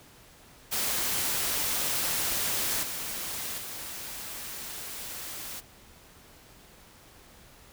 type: noise with level steps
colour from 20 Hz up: white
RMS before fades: -29 / -35 / -39 dBFS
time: 0.71-5.61 s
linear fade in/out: 20 ms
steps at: 2.83 / 3.58 s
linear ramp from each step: 2 ms
effects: pink hiss -54 dBFS RMS until 7.72 s